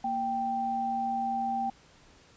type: tone pair together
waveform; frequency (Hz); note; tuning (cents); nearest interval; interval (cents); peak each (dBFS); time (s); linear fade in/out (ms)
sine; 233.1 / 784; A#3 / G5; 0 / 0; octave + major sixth; 2100; -36 / -28; 0.04-1.7; 5
effects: pink hiss -58 dBFS RMS until 2.36 s + resampled to 16000 Hz